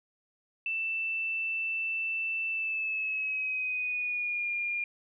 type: tone with pitch glide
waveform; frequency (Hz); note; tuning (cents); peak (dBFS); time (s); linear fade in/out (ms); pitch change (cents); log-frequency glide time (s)
sine; 2660 to 2411; E7 to D7; +15 to +45; -29; 0.66-4.84; 2; -170; 2.49-4.5
effects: none